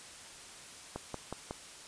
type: click train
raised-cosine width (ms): 1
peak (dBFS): -23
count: 4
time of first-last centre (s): 0.96-1.509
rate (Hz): 5.46
effects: white hiss -50 dBFS RMS until 1.87 s + resampled to 22050 Hz